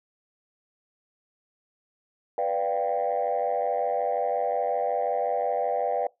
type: chord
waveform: sine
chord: G dominant seventh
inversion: first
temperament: equal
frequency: 493.9 / 587.3 / 698.5 / 784 Hz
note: B4 / D5 / F5 / G5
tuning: 0 / 0 / 0 / 0 cents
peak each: -28 dBFS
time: 2.38-6.07 s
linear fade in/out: 2 ms
effects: noise-tail reverb RT60 0.2 s tail -23 dB re dry + tanh soft clip ceiling -17 dBFS